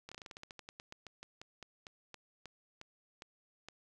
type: slowing click train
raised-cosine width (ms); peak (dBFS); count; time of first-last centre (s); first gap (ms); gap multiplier
0.2; -30; 24; 0.09-3.686; 26; 1.14
effects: none